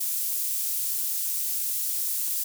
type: high-pass noise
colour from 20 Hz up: pink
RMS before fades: -28 dBFS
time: 0-2.44 s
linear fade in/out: 10 ms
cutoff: 11000 Hz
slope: 12 dB/octave
effects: none